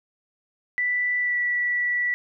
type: tone with pitch glide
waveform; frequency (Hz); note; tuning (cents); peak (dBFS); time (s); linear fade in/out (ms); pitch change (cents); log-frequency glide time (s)
sine; 1975.5 to 1953.9; B6 to B6; 0 to -19; -21; 0.78-2.14; 0; -19; 1.19-1.38
effects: none